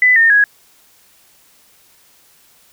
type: tone with pitch steps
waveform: sine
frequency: 2000 / 1823.4 / 1662.5 Hz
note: B6 / A#6 / G#6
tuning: +21 / -39 / +1 cents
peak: -7 dBFS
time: 0.02-0.44 s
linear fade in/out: 2 ms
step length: 140 ms
effects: white hiss -51 dBFS RMS until 2.72 s